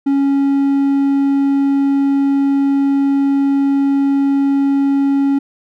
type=tone; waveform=triangle; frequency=277.2 Hz; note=C#4; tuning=in tune; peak=-9 dBFS; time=0.06-5.39 s; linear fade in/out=10 ms; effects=none